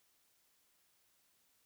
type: silence
effects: white hiss -74 dBFS RMS until 1.65 s